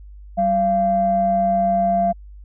sine tone pair together, 192.78 / 687 Hz, G3 / F5, -29 / -29 cents, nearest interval octave + minor seventh, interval 2200 cents, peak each -22 / -15 dBFS, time 0.37-2.13 s, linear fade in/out 20 ms, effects tanh soft clip ceiling -8 dBFS + added 50 Hz sine -37 dBFS peak until 2.44 s

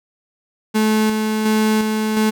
35% pulse tone with tremolo, 216.5 Hz, A3, 28 cents flat, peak -12 dBFS, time 0.74-2.31 s, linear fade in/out 20 ms, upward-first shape square, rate 1.4 Hz, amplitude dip 35%, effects none

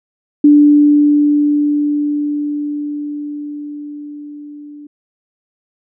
sine tone with level ramp, 293.6 Hz, D4, in tune, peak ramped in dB -3 to -31 dBFS, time 0.44-4.87 s, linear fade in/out 5 ms, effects none

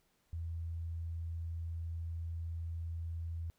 sine tone, 83.1 Hz, E2, 15 cents sharp, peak -37 dBFS, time 0.33-3.5 s, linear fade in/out 0 ms, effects pink hiss -75 dBFS RMS until 3.58 s

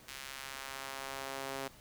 sawtooth tone with high-pass filter sweep, 135.6 Hz, C#3, 38 cents flat, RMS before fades -43 dBFS, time 0.08-1.68 s, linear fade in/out 5 ms, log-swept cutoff 2100 to 420 Hz, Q 0.81, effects pink hiss -58 dBFS RMS until 1.8 s

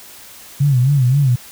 sine tone with vibrato, 133.5 Hz, C3, 35 cents sharp, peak -10 dBFS, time 0.6-1.36 s, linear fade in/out 10 ms, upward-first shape sine, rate 3.8 Hz, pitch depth 150 cents each way, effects white hiss -39 dBFS RMS until 1.51 s

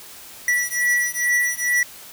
square beating tone pair, 1949 / 1951.3 Hz, B6 / B6, -23 / -21 cents, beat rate 2.3 Hz, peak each -22 dBFS, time 0.48-1.83 s, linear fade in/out 2 ms, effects white hiss -41 dBFS RMS until 2.12 s

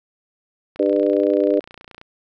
click train, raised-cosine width 0.3 ms, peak -24 dBFS, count 38, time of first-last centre 0.76-2.014 s, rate 29.5 Hz
harmonic tone, 99.8 Hz, G2, 32 cents sharp, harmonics 3 / 4 / 5 / 6, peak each -20 / -20 / -20 / -20 dBFS, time 0.79-1.6 s, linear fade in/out 10 ms
effects none

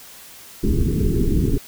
pink low-pass noise, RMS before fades -18 dBFS, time 0.63-1.58 s, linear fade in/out 10 ms, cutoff 430 Hz, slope 96 dB/octave, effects white hiss -42 dBFS RMS until 1.67 s

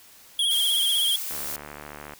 square tone with vibrato, 3256 Hz, G#7, 35 cents flat, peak -21 dBFS, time 0.39-1.16 s, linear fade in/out 2 ms, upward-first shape sine, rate 16 Hz, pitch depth 56 cents each way
blue noise, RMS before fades -32 dBFS, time 0.51-1.56 s, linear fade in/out 0 ms
click train, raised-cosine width 0.5 ms, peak -23 dBFS, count 62, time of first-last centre 1.31-2.135 s, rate 73.9 Hz
effects white hiss -51 dBFS RMS until 2.19 s

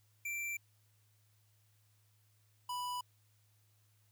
square tone pair in turn, 2349 / 987.6 Hz, D7 / B5, 0 / 0 cents, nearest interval octave + minor third, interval 1500 cents, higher first, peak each -38 / -38 dBFS, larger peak neither, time 0.25-0.57 / 2.69-3.01 s, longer neither, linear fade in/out 5 ms, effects added 105 Hz sine -69 dBFS peak until 4.11 s + white hiss -75 dBFS RMS until 4.11 s

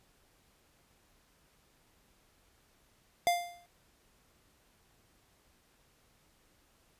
square tone with exponential decay, 698.5 Hz, F5, in tune, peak -23 dBFS, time 3.27-3.66 s, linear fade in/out 0 ms, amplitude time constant 84 ms, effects pink hiss -68 dBFS RMS until 6.99 s + resampled to 32000 Hz

